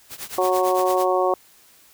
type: noise with tremolo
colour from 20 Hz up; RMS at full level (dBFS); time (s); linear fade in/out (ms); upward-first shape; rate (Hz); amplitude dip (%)
white; -31; 0.09-1.06; 50; triangle; 8.9; 95
type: harmonic tone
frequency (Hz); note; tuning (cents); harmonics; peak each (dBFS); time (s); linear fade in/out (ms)
184.1; F#3; -8; 2 / 3 / 4 / 5 / 6; -22 / -22 / -23 / -28 / -25; 0.38-1.34; 2
effects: white hiss -53 dBFS RMS until 1.93 s